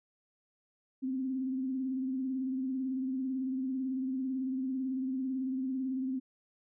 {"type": "tone with vibrato", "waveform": "sine", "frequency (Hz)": 261.6, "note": "C4", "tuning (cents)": 0, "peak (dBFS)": -31, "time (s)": [1.02, 6.2], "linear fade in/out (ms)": 20, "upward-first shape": "sine", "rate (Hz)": 18, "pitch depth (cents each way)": 46, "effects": []}